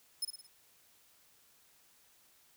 20% pulse tone with echo, 5180 Hz, E8, 31 cents flat, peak -27 dBFS, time 0.22-0.25 s, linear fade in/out 5 ms, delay 55 ms, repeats 4, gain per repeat -6 dB, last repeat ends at 0.47 s, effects white hiss -66 dBFS RMS until 2.56 s

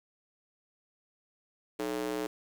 square tone with high-pass filter, 61.6 Hz, B1, 4 cents flat, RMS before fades -34 dBFS, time 1.79-2.27 s, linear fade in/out 5 ms, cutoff 370 Hz, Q 3.1, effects 9-bit

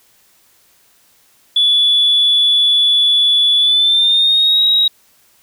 sine tone with pitch glide, 3437 to 3814 Hz, A7 to A#7, -41 to +39 cents, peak -8 dBFS, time 1.56-4.88 s, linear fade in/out 5 ms, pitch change +180 cents, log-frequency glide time 3.58-4.62 s, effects tanh soft clip ceiling -4 dBFS + white hiss -53 dBFS RMS until 5.42 s

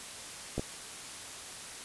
clicks, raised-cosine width 2 ms, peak -19 dBFS, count 2, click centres 0.58 / 0.595 s, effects white hiss -44 dBFS RMS until 1.84 s + resampled to 24000 Hz

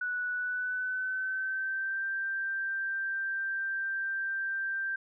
sine tone with pitch glide, 1477 to 1573.9 Hz, F#6 to G6, -3 to +7 cents, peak -30 dBFS, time 0.01-4.96 s, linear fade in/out 5 ms, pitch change +110 cents, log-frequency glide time 0.32-2.05 s, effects none

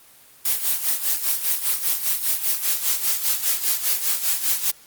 blue noise with tremolo, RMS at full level -19 dBFS, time 0.45-4.71 s, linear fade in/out 5 ms, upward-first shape sine, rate 5 Hz, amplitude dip 70%, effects white hiss -50 dBFS RMS until 4.86 s + Opus 24 kbps

